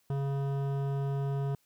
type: tone with hard clipping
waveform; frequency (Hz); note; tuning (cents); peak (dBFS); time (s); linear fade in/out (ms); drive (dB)
sine; 138.6; C#3; 0; -31; 0.1-1.55; 2; 14
effects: white hiss -71 dBFS RMS until 1.65 s